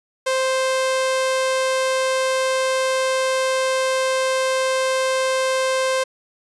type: tone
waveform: sawtooth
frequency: 523.3 Hz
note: C5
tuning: in tune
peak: -14 dBFS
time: 0.26-6.04 s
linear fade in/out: 10 ms
effects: resampled to 24000 Hz

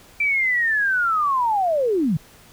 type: linear sweep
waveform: sine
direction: down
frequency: 2349 to 137.7 Hz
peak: -17 dBFS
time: 0.2-2.17 s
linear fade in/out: 5 ms
effects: pink hiss -49 dBFS RMS until 2.52 s

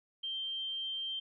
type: tone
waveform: sine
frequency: 3148 Hz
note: G7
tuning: 7 cents sharp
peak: -35 dBFS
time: 0.23-1.2 s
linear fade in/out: 10 ms
effects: none

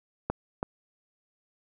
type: clicks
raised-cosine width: 1 ms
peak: -13 / -15 dBFS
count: 2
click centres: 0.3 / 0.629 s
effects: none

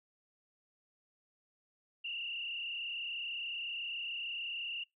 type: tone with frequency modulation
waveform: sine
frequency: 2794 Hz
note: F7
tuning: in tune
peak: -37 dBFS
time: 2.04-4.84 s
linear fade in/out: 10 ms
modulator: 33.7 Hz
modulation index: 2.8
effects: noise-tail reverb RT60 0.2 s tail -25 dB re dry

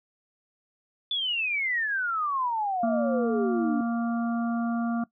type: exponential sweep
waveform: sine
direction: down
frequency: 3503 to 278.1 Hz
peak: -25 dBFS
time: 1.11-3.81 s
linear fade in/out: 2 ms
type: harmonic tone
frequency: 233.1 Hz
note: A#3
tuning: in tune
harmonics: 1 / 3 / 5 / 6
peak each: -25 / -35 / -39 / -41 dBFS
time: 2.83-5.04 s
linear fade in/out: 5 ms
effects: noise-tail reverb RT60 0.1 s tail -19 dB re dry

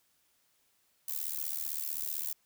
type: noise with amplitude modulation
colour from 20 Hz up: violet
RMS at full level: -32 dBFS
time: 1.08-2.33 s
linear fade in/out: 5 ms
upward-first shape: sine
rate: 75.6 Hz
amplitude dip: 100%
effects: white hiss -72 dBFS RMS until 2.45 s

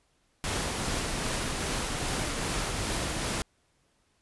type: noise with tremolo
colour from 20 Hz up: pink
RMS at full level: -30 dBFS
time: 0.44-3.42 s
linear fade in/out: 0 ms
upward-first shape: triangle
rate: 2.5 Hz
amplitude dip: 25%
effects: pink hiss -70 dBFS RMS until 4.21 s + resampled to 24000 Hz

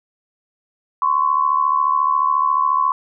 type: tone pair together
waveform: sine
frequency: 1034.5 / 1108.7 Hz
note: C6 / C#6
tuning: -20 / 0 cents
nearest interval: minor second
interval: 120 cents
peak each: -17 dBFS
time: 1.02-2.92 s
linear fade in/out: 2 ms
effects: none

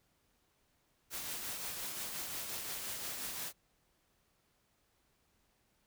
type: noise with tremolo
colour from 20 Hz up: white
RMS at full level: -40 dBFS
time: 1.1-3.53 s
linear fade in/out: 50 ms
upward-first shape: triangle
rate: 5.7 Hz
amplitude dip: 35%
effects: pink hiss -75 dBFS RMS until 5.86 s

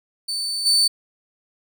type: tone with level steps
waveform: 35% pulse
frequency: 4524 Hz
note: C#8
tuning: 34 cents sharp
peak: -22 / -13 dBFS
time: 0.28-0.88 s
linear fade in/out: 10 ms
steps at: 0.65 s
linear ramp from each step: 20 ms
effects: none

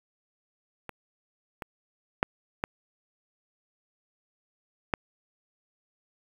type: clicks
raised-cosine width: 0.5 ms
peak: -22 / -20 / -7 / -12 / -9 dBFS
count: 5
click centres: 0.893 / 1.622 / 2.229 / 2.639 / 4.938 s
effects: 7-bit

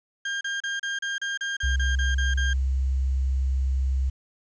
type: tone bursts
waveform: 35% pulse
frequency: 1604 Hz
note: G6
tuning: 39 cents sharp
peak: -25 dBFS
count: 12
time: 0.25-2.533 s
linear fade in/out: 5 ms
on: 160 ms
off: 33 ms
type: tone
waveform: sine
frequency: 66 Hz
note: C2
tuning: 16 cents sharp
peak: -21 dBFS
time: 1.63-4.1 s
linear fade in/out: 10 ms
effects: resampled to 16000 Hz + 9-bit

